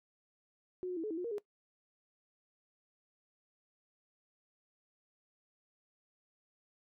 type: tone with pitch steps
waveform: sine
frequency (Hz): 365.2 / 361.5 / 326.8 / 429 / 324.6 / 358.2 / 467.6 / 414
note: F#4 / F#4 / E4 / A4 / E4 / F4 / A#4 / G#4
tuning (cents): -23 / -40 / -15 / -44 / -27 / +44 / +5 / -5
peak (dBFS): -35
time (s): 0.83-1.382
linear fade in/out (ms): 0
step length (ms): 69
effects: noise-tail reverb RT60 0.1 s tail -19 dB re dry